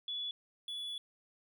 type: tone pair in turn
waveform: sine / triangle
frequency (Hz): 3421 / 3421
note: A7 / A7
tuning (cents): -49 / -49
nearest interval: unison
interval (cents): 0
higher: neither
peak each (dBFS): -36 / -37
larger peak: first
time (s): 0.08-0.31 / 0.68-0.98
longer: second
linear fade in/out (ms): 2
effects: none